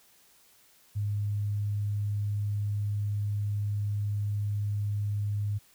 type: tone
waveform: sine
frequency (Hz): 103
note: G#2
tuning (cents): -14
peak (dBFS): -27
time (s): 0.95-5.59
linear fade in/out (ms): 20
effects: white hiss -61 dBFS RMS until 5.74 s